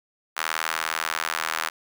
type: tone with high-pass filter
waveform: sawtooth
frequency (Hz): 80.3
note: E2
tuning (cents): -45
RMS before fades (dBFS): -28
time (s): 0.36-1.7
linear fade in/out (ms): 20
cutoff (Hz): 1300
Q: 1.6
effects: none